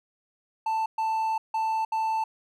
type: tone bursts at uneven times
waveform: triangle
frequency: 885 Hz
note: A5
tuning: 10 cents sharp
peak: -22 dBFS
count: 4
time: 0.66-0.86 / 0.98-1.38 / 1.54-1.85 / 1.92-2.24 s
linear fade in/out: 5 ms
effects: none